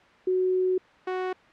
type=tone pair in turn; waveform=sine / sawtooth; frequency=370 / 370 Hz; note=F#4 / F#4; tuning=0 / 0 cents; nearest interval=unison; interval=0 cents; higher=neither; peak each=-21 / -23 dBFS; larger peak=first; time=0.27-0.78 / 1.07-1.33 s; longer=first; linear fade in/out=5 ms; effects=white hiss -54 dBFS RMS until 1.52 s + low-pass 2000 Hz 12 dB/octave